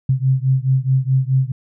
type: beating tone pair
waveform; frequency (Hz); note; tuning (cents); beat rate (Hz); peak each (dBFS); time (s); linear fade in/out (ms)
sine; 129.9 / 134.6; C3 / C3; -12 / +49; 4.7; -16 / -17; 0.09-1.52; 5
effects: none